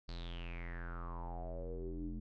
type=tone with low-pass filter sweep; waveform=square; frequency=42.85 Hz; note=F1; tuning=32 cents flat; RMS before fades=-43 dBFS; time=0.08-2.2 s; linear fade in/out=10 ms; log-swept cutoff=4500 to 240 Hz; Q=8.3; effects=none